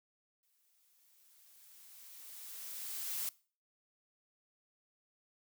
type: noise with exponential growth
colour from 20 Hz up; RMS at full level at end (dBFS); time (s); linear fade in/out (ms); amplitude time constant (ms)
blue; -37; 0.43-3.29; 1; 620
effects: noise-tail reverb RT60 0.4 s tail -21 dB re dry